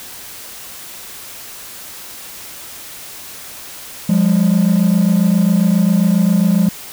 triangle tone pair together, 177.18 / 204.6 Hz, F3 / G#3, +25 / -26 cents, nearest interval major second, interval 249 cents, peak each -10 dBFS, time 4.09-6.69 s, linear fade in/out 5 ms, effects tanh soft clip ceiling -4 dBFS + white hiss -33 dBFS RMS until 6.92 s

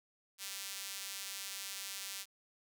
sawtooth tone with high-pass filter, 196 Hz, G3, in tune, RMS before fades -44 dBFS, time 0.38-2.26 s, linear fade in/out 50 ms, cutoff 3600 Hz, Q 0.66, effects 10-bit

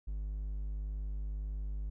triangle tone, 50.9 Hz, G#1, 34 cents flat, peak -33 dBFS, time 0.07-1.9 s, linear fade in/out 10 ms, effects none

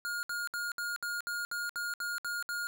square tone bursts, 1424 Hz, F6, 33 cents sharp, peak -34 dBFS, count 11, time 0.05-2.67 s, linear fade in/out 0 ms, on 180 ms, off 64 ms, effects none

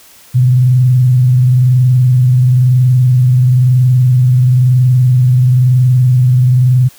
sine tone with frequency modulation, 126.3 Hz, B2, 39 cents sharp, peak -5 dBFS, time 0.34-6.89 s, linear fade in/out 20 ms, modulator 21 Hz, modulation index 0.24, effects white hiss -41 dBFS RMS until 6.98 s

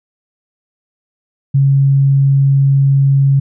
sine tone, 137.7 Hz, C#3, 11 cents flat, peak -7 dBFS, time 1.54-3.4 s, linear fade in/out 10 ms, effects none

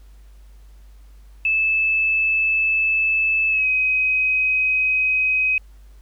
sine tone with pitch glide, 2620 to 2525 Hz, E7 to D#7, -11 to +25 cents, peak -16 dBFS, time 1.45-5.58 s, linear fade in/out 2 ms, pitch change -64 cents, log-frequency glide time 3.49-3.67 s, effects added 50 Hz sine -42 dBFS peak until 6.01 s + pink hiss -60 dBFS RMS until 6.01 s

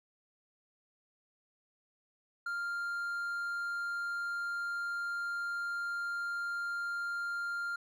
triangle tone, 1396.9 Hz, F6, in tune, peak -32 dBFS, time 2.46-7.76 s, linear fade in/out 5 ms, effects none

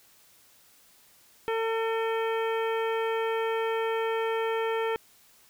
harmonic tone with a mistuned harmonic, 450 Hz, A4, 39 cents sharp, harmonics 1 / 2 / 3 / 4 / 5 / 6 / 7, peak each -27 / -33 / -37 / -39 / -41 / -43 / -44 dBFS, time 1.48-4.96 s, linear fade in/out 0 ms, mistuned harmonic 6, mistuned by -100 cents, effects white hiss -59 dBFS RMS until 5.49 s

